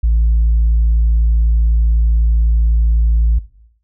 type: tone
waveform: sine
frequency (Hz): 56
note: A1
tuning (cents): +31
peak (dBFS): -8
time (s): 0.03-3.39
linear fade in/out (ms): 10
effects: noise-tail reverb RT60 0.7 s tail -17 dB re dry + tanh soft clip ceiling -7 dBFS

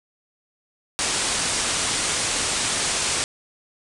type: low-pass noise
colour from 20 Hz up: white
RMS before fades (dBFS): -24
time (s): 0.99-3.24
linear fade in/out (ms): 0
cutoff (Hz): 9700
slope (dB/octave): 96
effects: none

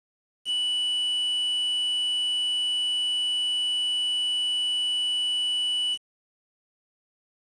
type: tone with quantisation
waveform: triangle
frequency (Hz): 2960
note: F#7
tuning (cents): 0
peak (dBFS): -22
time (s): 0.45-5.98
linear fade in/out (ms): 50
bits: 7
effects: resampled to 24000 Hz

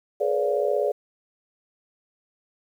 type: tone cluster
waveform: sine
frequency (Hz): 419.9 / 481.8 / 517 / 577 / 704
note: G#4 / B4 / C5 / D5 / F5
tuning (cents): +19 / -43 / -21 / -31 / +14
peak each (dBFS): -25 / -30 / -30 / -24 / -32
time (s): 0.2-0.92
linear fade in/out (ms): 10
effects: 9-bit

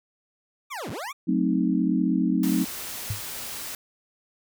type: linear two-way sweep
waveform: 25% pulse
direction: down then up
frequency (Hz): 1227 to 80 to 1227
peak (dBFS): -28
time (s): 0.7-1.13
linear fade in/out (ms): 20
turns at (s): 0.9
type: chord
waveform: sine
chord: F# diminished seventh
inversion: none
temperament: equal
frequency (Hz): 185 / 220 / 261.6 / 311.1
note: F#3 / A3 / C4 / Eb4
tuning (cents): 0 / 0 / 0 / 0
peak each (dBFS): -25 / -27 / -25 / -26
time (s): 1.27-2.65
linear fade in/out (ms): 20
type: noise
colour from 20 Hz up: white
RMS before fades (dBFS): -35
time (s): 2.43-3.75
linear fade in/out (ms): 2
type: tone with exponential decay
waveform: sine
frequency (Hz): 104.1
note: G#2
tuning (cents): +5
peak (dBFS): -22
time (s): 3.1-3.23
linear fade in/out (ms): 5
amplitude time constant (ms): 27
effects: none

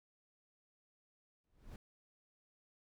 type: noise with exponential growth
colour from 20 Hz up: brown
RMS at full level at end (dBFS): -45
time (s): 1.44-1.76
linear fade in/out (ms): 2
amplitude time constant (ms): 68
effects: none

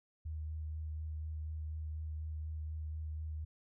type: tone with vibrato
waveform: sine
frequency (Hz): 77.78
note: D#2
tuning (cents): 0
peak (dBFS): -38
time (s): 0.25-3.45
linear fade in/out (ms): 10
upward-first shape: sine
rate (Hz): 4.1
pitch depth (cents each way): 15
effects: none

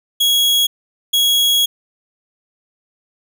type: tone bursts at uneven times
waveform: 40% pulse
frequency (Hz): 3322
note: G#7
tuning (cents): 0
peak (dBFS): -11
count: 2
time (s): 0.2-0.67 / 1.13-1.66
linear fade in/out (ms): 10
effects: none

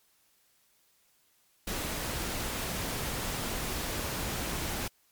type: noise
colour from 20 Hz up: pink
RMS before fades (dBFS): -34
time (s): 1.67-4.88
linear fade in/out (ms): 5
effects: white hiss -68 dBFS RMS until 5.11 s + MP3 96 kbps

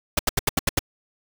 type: noise bursts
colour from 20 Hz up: pink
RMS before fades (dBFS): -20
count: 7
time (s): 0.17-0.792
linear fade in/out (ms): 5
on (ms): 22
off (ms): 78
effects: none

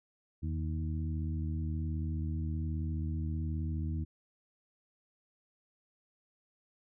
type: harmonic tone with a mistuned harmonic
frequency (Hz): 78.8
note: D#2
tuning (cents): +23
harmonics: 1 / 2 / 3 / 4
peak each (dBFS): -33 / -39 / -43 / -45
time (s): 0.42-4.05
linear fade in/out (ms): 20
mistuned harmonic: 1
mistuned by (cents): +82
effects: none

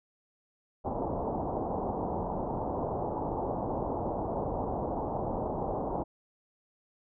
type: low-pass noise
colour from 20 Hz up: white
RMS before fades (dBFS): -33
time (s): 0.84-6.04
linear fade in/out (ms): 20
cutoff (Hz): 920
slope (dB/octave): 48
effects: none

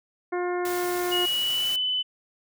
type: harmonic tone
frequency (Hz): 356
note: F4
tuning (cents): +33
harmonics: 1 / 2 / 3 / 4 / 5 / 6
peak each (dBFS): -26 / -32 / -36 / -38 / -40 / -42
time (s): 0.32-1.26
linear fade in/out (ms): 10
type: noise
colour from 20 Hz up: white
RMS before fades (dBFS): -36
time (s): 0.65-1.76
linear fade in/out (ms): 2
type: tone with pitch glide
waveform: sine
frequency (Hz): 2900 to 3009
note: F#7 to F#7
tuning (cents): -35 to +28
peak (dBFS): -23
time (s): 1.11-2.03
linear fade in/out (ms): 20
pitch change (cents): +63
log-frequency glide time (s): 1.21-1.8
effects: none

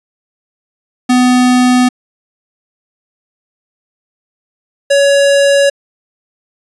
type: tone pair in turn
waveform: square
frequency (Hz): 250 / 561.2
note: B3 / C#5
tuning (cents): +21 / +21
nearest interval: octave + major second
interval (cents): 1400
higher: second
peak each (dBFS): -7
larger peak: neither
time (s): 1.09-1.89 / 4.9-5.7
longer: neither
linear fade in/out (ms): 10
effects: resampled to 24000 Hz

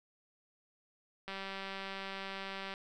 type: click train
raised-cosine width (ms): 0.3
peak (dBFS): -26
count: 284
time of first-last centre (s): 1.28-2.739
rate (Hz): 194
effects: none

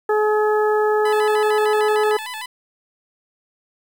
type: harmonic tone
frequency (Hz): 425.3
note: G#4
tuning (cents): +41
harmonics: 1 / 2 / 3 / 4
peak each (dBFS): -16 / -22 / -26 / -28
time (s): 0.09-2.17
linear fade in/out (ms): 5
type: tone with vibrato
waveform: 15% pulse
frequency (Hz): 932.3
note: A#5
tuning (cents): 0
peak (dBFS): -22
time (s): 1.05-2.46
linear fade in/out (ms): 5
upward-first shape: square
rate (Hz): 6.6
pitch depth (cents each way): 120
effects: 8-bit

